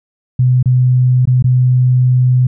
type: tone with dropouts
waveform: sine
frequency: 126.4 Hz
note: B2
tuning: 41 cents sharp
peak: -7 dBFS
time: 0.39-2.47 s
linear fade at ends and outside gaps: 5 ms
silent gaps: 0.628-0.657 / 1.255-1.273 / 1.425-1.442 s
effects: none